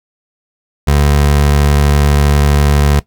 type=tone; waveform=25% pulse; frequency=72.3 Hz; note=D2; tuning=27 cents flat; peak=-4 dBFS; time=0.87-3 s; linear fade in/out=10 ms; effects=noise-tail reverb RT60 0.1 s tail -17 dB re dry